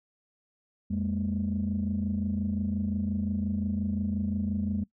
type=tone cluster; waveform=sine; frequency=86.3 / 203.7 / 229.4 Hz; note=F2 / G#3 / A#3; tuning=-20 / -33 / -28 cents; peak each=-32 / -28 / -33 dBFS; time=0.9-4.84 s; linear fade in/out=10 ms; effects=noise-tail reverb RT60 0.1 s tail -21 dB re dry + tanh soft clip ceiling -20 dBFS